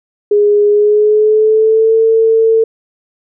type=tone with pitch glide; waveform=sine; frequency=413.5 to 448.3 Hz; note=G#4 to A4; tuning=-8 to +32 cents; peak=-6 dBFS; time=0.31-2.64 s; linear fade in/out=5 ms; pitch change=+140 cents; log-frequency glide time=0.69-1.97 s; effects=none